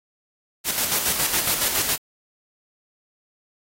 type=noise with tremolo; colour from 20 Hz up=white; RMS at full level=-21 dBFS; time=0.64-1.98 s; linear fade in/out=50 ms; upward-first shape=square; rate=7.2 Hz; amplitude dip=45%; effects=AAC 48 kbps